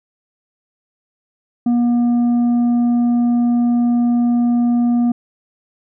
triangle tone with tanh clipping, 239.6 Hz, A#3, 48 cents sharp, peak -13 dBFS, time 1.66-5.12 s, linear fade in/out 5 ms, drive 9 dB, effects none

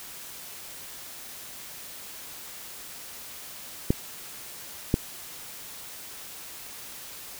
clicks, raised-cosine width 3 ms, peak -7 dBFS, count 2, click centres 3.905 / 4.941 s, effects white hiss -42 dBFS RMS until 7.39 s

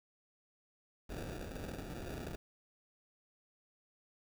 pink noise with sample-and-hold, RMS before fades -44 dBFS, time 1.09-2.36 s, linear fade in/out 10 ms, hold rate 1050 Hz, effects none

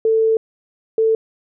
sine tone pair in turn, 444.8 / 444.8 Hz, A4 / A4, +19 / +19 cents, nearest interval unison, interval 0 cents, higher neither, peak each -12 dBFS, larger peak neither, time 0.05-0.37 / 0.98-1.15 s, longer first, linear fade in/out 2 ms, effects none

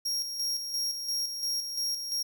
40% pulse tone with tremolo, 5588 Hz, F8, in tune, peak -27 dBFS, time 0.05-2.23 s, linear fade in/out 10 ms, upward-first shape square, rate 2.9 Hz, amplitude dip 50%, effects none

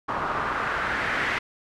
white noise with low-pass filter sweep, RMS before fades -27 dBFS, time 0.08-1.39 s, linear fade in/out 10 ms, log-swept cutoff 1100 to 2000 Hz, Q 2.7, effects none

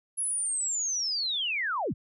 sine linear sweep, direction down, 10640 to 47.48 Hz, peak -27 dBFS, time 0.17-1.94 s, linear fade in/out 20 ms, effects none

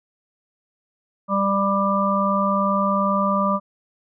harmonic tone, 197.5 Hz, G3, 13 cents sharp, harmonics 1 / 3 / 5 / 6, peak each -22 / -24 / -26 / -21 dBFS, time 1.28-3.6 s, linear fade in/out 50 ms, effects none

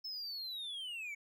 triangle linear sweep, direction down, 5274 to 2217 Hz, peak -39 dBFS, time 0.04-1.15 s, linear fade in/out 10 ms, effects none

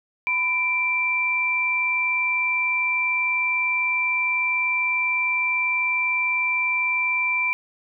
sine tone pair together, 1000.8 / 2349 Hz, B5 / D7, +23 / 0 cents, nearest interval octave + minor third, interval 1477 cents, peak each -29 / -20 dBFS, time 0.27-7.53 s, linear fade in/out 0 ms, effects none

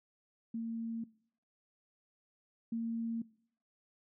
sine tone pair in turn, 228.2 / 229.2 Hz, A#3 / A#3, -37 / -29 cents, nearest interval unison, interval 8 cents, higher second, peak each -35 / -33 dBFS, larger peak second, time 0.54-1.04 / 2.72-3.22 s, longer neither, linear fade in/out 5 ms, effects noise-tail reverb RT60 0.6 s tail -21 dB re dry

